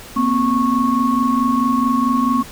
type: tone cluster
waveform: sine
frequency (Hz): 235.7 / 260.3 / 1101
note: A#3 / C4 / C#6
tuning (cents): +19 / -9 / -12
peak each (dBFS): -18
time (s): 0.16-2.43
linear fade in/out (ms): 10
effects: pink hiss -37 dBFS RMS until 2.51 s